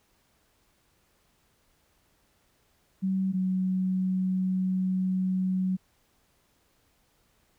sine tone pair in turn, 190.1 / 186.4 Hz, F#3 / F#3, +47 / +13 cents, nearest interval unison, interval 34 cents, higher first, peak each -24 dBFS, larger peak neither, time 3.02-3.33 / 3.33-5.77 s, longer second, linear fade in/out 20 ms, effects pink hiss -68 dBFS RMS until 7.58 s

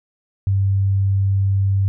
sine tone, 97.8 Hz, G2, 4 cents flat, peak -14 dBFS, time 0.47-1.88 s, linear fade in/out 0 ms, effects none

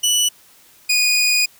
20% pulse tone pair in turn, 2960 / 2468 Hz, F#7 / D#7, 0 / -15 cents, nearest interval minor third, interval 315 cents, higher first, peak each -9 dBFS, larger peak neither, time 0.03-0.29 / 0.89-1.46 s, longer second, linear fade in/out 10 ms, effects white hiss -50 dBFS RMS until 1.59 s

